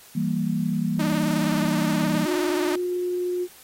sine chord, E diminished, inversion none, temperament equal, 164.81 / 196 / 233.1 Hz, E3 / G3 / Bb3, 0 / 0 / 0 cents, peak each -26 dBFS, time 0.15-2.26 s, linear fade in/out 10 ms
sawtooth tone with vibrato, 303.3 Hz, D#4, 44 cents flat, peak -21 dBFS, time 0.99-2.76 s, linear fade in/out 5 ms, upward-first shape triangle, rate 19 Hz, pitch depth 86 cents each way
sine tone, 358.1 Hz, F4, 43 cents sharp, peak -23 dBFS, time 2.24-3.48 s, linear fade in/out 50 ms
effects white hiss -49 dBFS RMS until 3.63 s + AAC 48 kbps

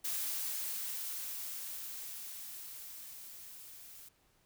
blue noise with level ramp, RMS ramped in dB -36 to -53 dBFS, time 0.04-4.09 s, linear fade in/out 10 ms, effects pink hiss -71 dBFS RMS until 4.45 s

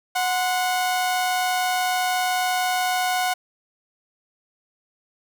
sawtooth tone pair together, 734 / 1037 Hz, F#5 / C6, -14 / -16 cents, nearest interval tritone, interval 598 cents, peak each -17 / -28 dBFS, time 0.15-3.34 s, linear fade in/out 10 ms, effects none

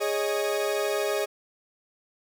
40% pulse chord, Ab suspended fourth, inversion none, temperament equal with one note detuned, 412.7 / 554.4 / 622.3 Hz, Ab4 / Db5 / Eb5, -11 / 0 / 0 cents, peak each -27 / -30 / -29 dBFS, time 0-1.26 s, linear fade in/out 20 ms, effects none

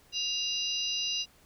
harmonic tone with a mistuned harmonic, 987.8 Hz, B5, in tune, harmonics 3 / 4 / 5 / 6, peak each -32 / -36 / -35 / -39 dBFS, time 0.12-1.26 s, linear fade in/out 50 ms, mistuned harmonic 3, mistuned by -97 cents, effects pink hiss -61 dBFS RMS until 1.45 s

